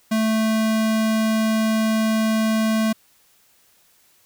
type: tone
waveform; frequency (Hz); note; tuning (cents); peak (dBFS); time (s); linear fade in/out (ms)
square; 220; A3; 0; -18; 0.11-2.93; 10
effects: white hiss -58 dBFS RMS until 4.25 s